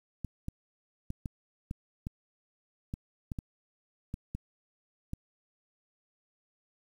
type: clicks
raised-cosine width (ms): 5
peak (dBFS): -23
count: 12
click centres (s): 0.247 / 0.484 / 1.104 / 1.258 / 1.711 / 2.069 / 2.939 / 3.318 / 3.388 / 4.141 / 4.35 / 5.134
effects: 9-bit